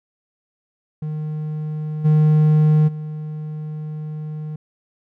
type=tone with level steps; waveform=triangle; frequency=153.4 Hz; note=D#3; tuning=24 cents flat; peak=-21 / -9 / -24 dBFS; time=1.02-4.56 s; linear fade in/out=5 ms; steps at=2.04 / 2.87 s; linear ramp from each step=20 ms; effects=none